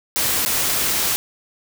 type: noise with dropouts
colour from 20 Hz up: white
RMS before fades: -20 dBFS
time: 0.16-1.16 s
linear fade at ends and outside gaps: 0 ms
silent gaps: 0.45-0.46 s
effects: none